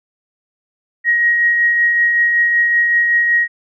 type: tone with tremolo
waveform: sine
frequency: 1889 Hz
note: A#6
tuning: 22 cents sharp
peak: -9 dBFS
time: 1.04-3.48 s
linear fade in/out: 50 ms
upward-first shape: triangle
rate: 5.3 Hz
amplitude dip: 35%
effects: none